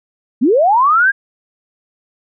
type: linear sweep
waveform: sine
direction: up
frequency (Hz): 209.2 to 1649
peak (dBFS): -8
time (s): 0.41-1.12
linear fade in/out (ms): 20
effects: none